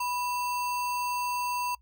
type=tone with sample-and-hold; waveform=sine; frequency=984 Hz; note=B5; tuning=7 cents flat; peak=-28 dBFS; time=0-1.75 s; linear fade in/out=5 ms; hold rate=3675 Hz; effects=noise-tail reverb RT60 0.1 s tail -23 dB re dry + added 60 Hz sine -58 dBFS peak until 1.81 s